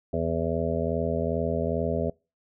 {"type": "harmonic tone", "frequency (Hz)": 82.41, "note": "E2", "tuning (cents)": 0, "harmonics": [1, 2, 3, 5, 6, 7, 8], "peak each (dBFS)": [-32, -32, -32, -32, -32, -32, -32], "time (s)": [0.13, 2.1], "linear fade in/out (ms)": 5, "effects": ["noise-tail reverb RT60 0.3 s tail -26 dB re dry"]}